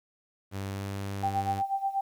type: tone with pitch glide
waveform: sawtooth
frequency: 97.9 to 98.87 Hz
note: G2 to G2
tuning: -2 to +15 cents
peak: -29 dBFS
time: 0.51-1.63 s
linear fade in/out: 50 ms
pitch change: +17 cents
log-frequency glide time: 0.74-0.83 s
type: tone with tremolo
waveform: sine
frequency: 784 Hz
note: G5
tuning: in tune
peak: -24 dBFS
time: 1.23-2.01 s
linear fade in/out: 5 ms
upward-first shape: sine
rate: 8.3 Hz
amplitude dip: 80%
effects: 10-bit